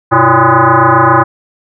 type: tone with frequency modulation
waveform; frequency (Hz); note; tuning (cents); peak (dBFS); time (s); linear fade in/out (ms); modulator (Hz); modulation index
sine; 100.3; G2; +40; -4; 0.11-1.24; 20; 228; 5.9
effects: none